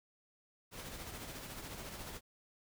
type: noise with tremolo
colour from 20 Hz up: pink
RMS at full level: -45 dBFS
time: 0.71-2.21 s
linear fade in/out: 50 ms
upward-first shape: sine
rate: 14 Hz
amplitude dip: 40%
effects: none